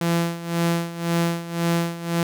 sawtooth tone with tremolo, 169.3 Hz, E3, 46 cents sharp, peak -14 dBFS, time 0.01-2.23 s, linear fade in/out 2 ms, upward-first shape sine, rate 1.9 Hz, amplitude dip 80%, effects none

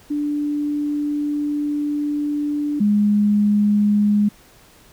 sine tone pair in turn, 293.7 / 207.1 Hz, D4 / G#3, 0 / -5 cents, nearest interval tritone, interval 605 cents, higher first, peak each -19 / -13 dBFS, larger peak second, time 0.1-2.8 / 2.8-4.29 s, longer first, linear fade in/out 10 ms, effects pink hiss -50 dBFS RMS until 4.92 s

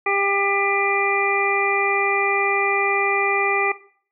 harmonic tone, 398 Hz, G4, 26 cents sharp, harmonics 1 / 2 / 3 / 5 / 6, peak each -24 / -24 / -24 / -24 / -24 dBFS, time 0.06-3.72 s, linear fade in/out 5 ms, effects noise-tail reverb RT60 0.5 s tail -17 dB re dry

